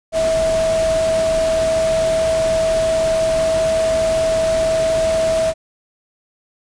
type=tone in noise; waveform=sine; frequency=647 Hz; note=E5; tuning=32 cents flat; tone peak=-14 dBFS; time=0.12-5.54 s; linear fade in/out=50 ms; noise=pink; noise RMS=-26 dBFS; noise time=0.12-5.54 s; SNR=+9 dB; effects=resampled to 22050 Hz